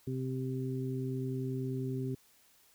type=harmonic tone; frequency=130.3 Hz; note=C3; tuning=7 cents flat; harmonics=1 / 2 / 3; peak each=-35 / -38 / -40 dBFS; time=0.07-2.15 s; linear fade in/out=5 ms; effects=white hiss -65 dBFS RMS until 2.74 s

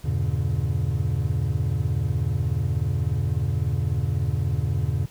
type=chord; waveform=triangle; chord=E diminished seventh; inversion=none; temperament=just; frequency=82.41 / 98.89 / 118.67 / 142.4 Hz; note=E2 / G2 / Bb2 / Db3; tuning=0 / +16 / +31 / +47 cents; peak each=-25 / -25 / -25 / -25 dBFS; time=0.04-5.06 s; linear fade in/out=10 ms; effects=pink hiss -51 dBFS RMS until 5.1 s

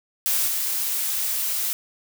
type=noise with level steps; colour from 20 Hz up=blue; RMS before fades=-22 / -25 dBFS; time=0.26-1.73 s; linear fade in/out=0 ms; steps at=0.47 s; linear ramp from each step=10 ms; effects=none

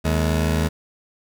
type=tone pair together; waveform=20% pulse; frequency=79.2 / 211.4 Hz; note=D#2 / G#3; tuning=+31 / +31 cents; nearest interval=octave + perfect fourth; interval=1700 cents; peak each=-14 / -21 dBFS; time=0.04-0.69 s; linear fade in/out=20 ms; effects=none

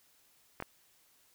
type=clicks; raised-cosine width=0.5 ms; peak=-24 / -22 dBFS; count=2; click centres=0.602 / 0.624 s; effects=white hiss -67 dBFS RMS until 1.34 s

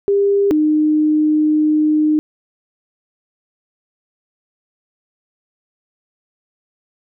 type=tone pair in turn; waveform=sine; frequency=400.6 / 305.7 Hz; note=G4 / D#4; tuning=+38 / -30 cents; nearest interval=perfect fourth; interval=468 cents; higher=first; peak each=-11 dBFS; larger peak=neither; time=0.08-0.51 / 0.51-2.19 s; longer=second; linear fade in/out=0 ms; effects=none

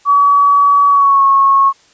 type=tone with pitch glide; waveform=sine; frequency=1137 to 1095.7 Hz; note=C#6 to C#6; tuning=+44 to -20 cents; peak=-6 dBFS; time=0.05-1.73 s; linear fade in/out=50 ms; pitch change=-64 cents; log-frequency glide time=0.88-1.24 s; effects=white hiss -49 dBFS RMS until 1.93 s + resampled to 16000 Hz

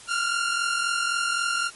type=tone pair together; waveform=sawtooth; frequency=1381 / 1424.8 Hz; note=F6 / F6; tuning=-20 / +34 cents; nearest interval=minor second; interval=54 cents; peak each=-21 / -24 dBFS; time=0.07-1.71 s; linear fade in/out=50 ms; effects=white hiss -45 dBFS RMS until 1.75 s + MP3 48 kbps

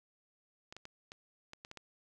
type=clicks; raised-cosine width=0.2 ms; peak=-30 dBFS; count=8; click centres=0.725 / 0.766 / 0.854 / 1.119 / 1.534 / 1.649 / 1.714 / 1.773 s; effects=none

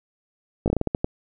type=slowing click train; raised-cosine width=2 ms; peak=-8 dBFS; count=9; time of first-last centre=0.66-1.045 s; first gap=18 ms; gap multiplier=1.27; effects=none

